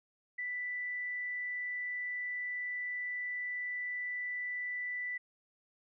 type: tone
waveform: sine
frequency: 1979 Hz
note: B6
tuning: 3 cents sharp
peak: -35 dBFS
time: 0.38-5.18 s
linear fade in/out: 10 ms
effects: none